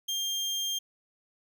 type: tone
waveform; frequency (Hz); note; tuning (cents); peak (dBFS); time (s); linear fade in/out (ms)
30% pulse; 3200; G7; +35; -26; 0.08-0.79; 10
effects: none